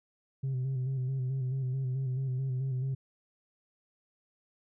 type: tone with vibrato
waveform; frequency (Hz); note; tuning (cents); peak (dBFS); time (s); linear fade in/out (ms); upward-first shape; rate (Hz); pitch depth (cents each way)
sine; 130.81; C3; 0; -27; 0.43-2.95; 10; square; 4.6; 43
effects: tanh soft clip ceiling -28 dBFS